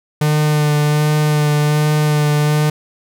45% pulse tone with vibrato, 150 Hz, D3, 37 cents sharp, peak -12 dBFS, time 0.21-2.7 s, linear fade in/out 5 ms, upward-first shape sine, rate 1.3 Hz, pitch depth 18 cents each way, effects none

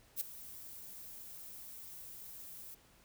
violet noise with ADSR envelope, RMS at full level -34 dBFS, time 0.16-2.75 s, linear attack 48 ms, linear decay 8 ms, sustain -16 dB, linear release 11 ms, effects pink hiss -65 dBFS RMS until 3.04 s

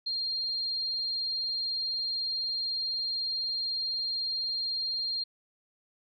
sine tone, 4206 Hz, C8, 8 cents sharp, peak -29 dBFS, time 0.06-5.24 s, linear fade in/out 10 ms, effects none

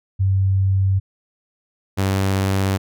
sine / sawtooth tone pair in turn, 96.2 / 96.72 Hz, G2 / G2, -32 / -23 cents, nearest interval unison, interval 9 cents, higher second, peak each -14 / -13 dBFS, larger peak second, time 0.19-1 / 1.97-2.78 s, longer neither, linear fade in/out 20 ms, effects none

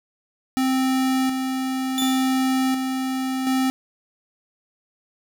square tone with tremolo, 261.6 Hz, C4, in tune, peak -19 dBFS, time 0.57-3.7 s, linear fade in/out 0 ms, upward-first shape square, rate 0.69 Hz, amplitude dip 40%
sawtooth tone with exponential decay, 3500 Hz, A7, 10 cents flat, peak -19 dBFS, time 1.98-2.63 s, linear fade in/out 0 ms, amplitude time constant 140 ms
effects none

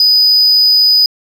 sine tone, 4978 Hz, D#8, in tune, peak -3 dBFS, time 0-1.06 s, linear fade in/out 2 ms, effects tanh soft clip ceiling -5 dBFS

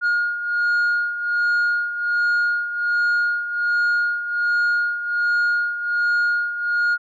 sine beating tone pair, 1428 / 1429.3 Hz, F6 / F6, +38 / +40 cents, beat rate 1.3 Hz, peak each -17 / -22 dBFS, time 0.01-6.98 s, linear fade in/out 50 ms, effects tanh soft clip ceiling -15 dBFS

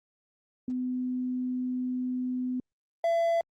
sine / triangle tone pair in turn, 252.3 / 672.1 Hz, B3 / E5, +37 / +33 cents, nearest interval octave + perfect fourth, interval 1696 cents, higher second, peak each -28 / -21 dBFS, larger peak second, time 0.68-2.6 / 3.04-3.41 s, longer first, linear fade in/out 2 ms, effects Opus 24 kbps

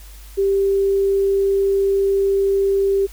sine tone, 393.1 Hz, G4, 5 cents sharp, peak -14 dBFS, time 0.37-3.07 s, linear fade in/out 20 ms, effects added 50 Hz sine -37 dBFS peak until 3.12 s + white hiss -46 dBFS RMS until 3.12 s

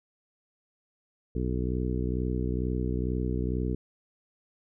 harmonic tone, 62.2 Hz, B1, 13 cents sharp, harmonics 1 / 2 / 3 / 4 / 5 / 6 / 7, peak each -30 / -33 / -35 / -36 / -37 / -38 / -38 dBFS, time 1.35-3.75 s, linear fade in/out 5 ms, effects none

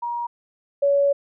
sine tone pair in turn, 950 / 563.8 Hz, A#5 / C#5, +33 / +29 cents, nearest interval major sixth, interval 904 cents, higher first, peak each -24 / -15 dBFS, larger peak second, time 0.02-0.27 / 0.82-1.13 s, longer second, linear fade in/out 10 ms, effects none

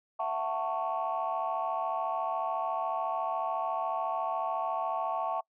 sine chord, F# minor seventh, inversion third, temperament just, 666 / 740 / 888 / 1110 Hz, E5 / F#5 / A5 / C#6, +18 / 0 / +16 / +2 cents, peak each -34 dBFS, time 0.19-5.41 s, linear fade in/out 10 ms, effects noise-tail reverb RT60 0.1 s tail -26 dB re dry + tanh soft clip ceiling -21 dBFS

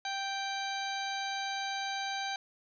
harmonic tone, 784 Hz, G5, in tune, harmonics 1 / 2 / 3 / 4 / 5 / 6 / 8, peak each -36 / -40 / -43 / -46 / -41 / -46 / -48 dBFS, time 0.05-2.36 s, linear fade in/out 2 ms, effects none

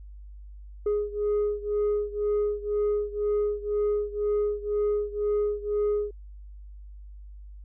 sine beating tone pair, 415.3 / 417.3 Hz, G#4 / G#4, 0 / +8 cents, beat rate 2 Hz, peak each -24 / -26 dBFS, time 0.86-6.11 s, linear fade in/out 5 ms, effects tanh soft clip ceiling -21 dBFS + added 50 Hz sine -41 dBFS peak until 7.64 s

